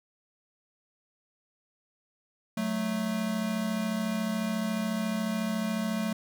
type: tone pair together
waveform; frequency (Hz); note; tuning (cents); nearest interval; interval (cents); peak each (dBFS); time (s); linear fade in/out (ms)
square; 185.74 / 219.8; F#3 / A3; +7 / -2; minor third; 291; -34 / -30; 2.57-6.13; 5
effects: none